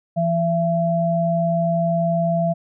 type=tone pair together; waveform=sine; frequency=168.25 / 673 Hz; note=E3 / E5; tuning=+36 / +36 cents; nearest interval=2 octaves; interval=2400 cents; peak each=-20 / -19 dBFS; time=0.16-2.54 s; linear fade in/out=20 ms; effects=none